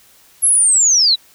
sine linear sweep, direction down, 11280 to 3800 Hz, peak -9 dBFS, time 0.42-1.16 s, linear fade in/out 20 ms, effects white hiss -49 dBFS RMS until 1.34 s

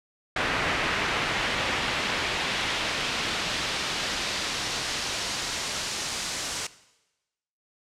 brown noise with band-pass filter sweep, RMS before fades -29 dBFS, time 0.36-6.67 s, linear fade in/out 5 ms, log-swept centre 2100 to 6800 Hz, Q 0.99, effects noise-tail reverb RT60 1.0 s tail -18 dB re dry + low-pass 11000 Hz 12 dB/octave

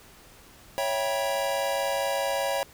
square chord, C# half-diminished seventh, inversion none, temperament equal with one note detuned, 554.4 / 659.3 / 784 / 968 Hz, C#5 / E5 / G5 / B5, 0 / 0 / 0 / -35 cents, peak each -29 / -33 / -33 / -34 dBFS, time 0.78-2.63 s, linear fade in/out 0 ms, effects pink hiss -52 dBFS RMS until 2.73 s

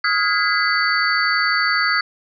sine tone cluster, 1267 / 1419 / 1644 / 2015 / 4538 Hz, D#6 / F6 / G#6 / B6 / C#8, +31 / +27 / -18 / +34 / +40 cents, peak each -22 dBFS, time 0.04-2.01 s, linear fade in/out 5 ms, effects none

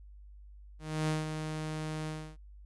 sawtooth tone with ADSR envelope, 155.56 Hz, D#3, in tune, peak -24 dBFS, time 0.79-2.37 s, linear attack 290 ms, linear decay 170 ms, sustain -7 dB, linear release 300 ms, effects added 50 Hz sine -49 dBFS peak until 2.65 s + resampled to 24000 Hz

